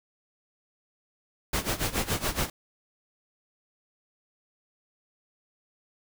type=noise with tremolo; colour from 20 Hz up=pink; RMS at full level=-26 dBFS; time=1.53-2.5 s; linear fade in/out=5 ms; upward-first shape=sine; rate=7.1 Hz; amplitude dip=85%; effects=none